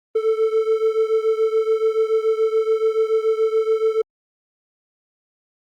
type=beating tone pair; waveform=triangle; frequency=440 / 447 Hz; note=A4 / A4; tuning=0 / +27 cents; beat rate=7 Hz; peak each=-16 / -19 dBFS; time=0.15-4.02 s; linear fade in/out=10 ms; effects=Opus 32 kbps

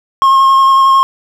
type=tone with vibrato; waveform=triangle; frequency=1076 Hz; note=C6; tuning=48 cents sharp; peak=-3 dBFS; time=0.22-1.03 s; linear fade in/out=0 ms; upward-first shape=square; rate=11 Hz; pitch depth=10 cents each way; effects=none

